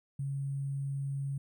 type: tone with sample-and-hold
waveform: sine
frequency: 138.3 Hz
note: C#3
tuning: 4 cents flat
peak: -32 dBFS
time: 0.19-1.38 s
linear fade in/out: 5 ms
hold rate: 8820 Hz
effects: none